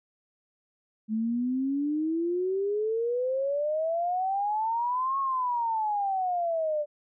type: exponential two-way sweep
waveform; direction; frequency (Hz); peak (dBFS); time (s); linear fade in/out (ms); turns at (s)
sine; up then down; 214.1 to 1100 to 585; -25; 1.08-6.86; 50; 5.19
effects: none